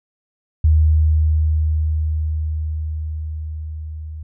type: tone with level ramp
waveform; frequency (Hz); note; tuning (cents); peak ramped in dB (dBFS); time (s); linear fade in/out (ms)
sine; 77.78; D#2; 0; -9 to -28; 0.64-4.23; 5
effects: none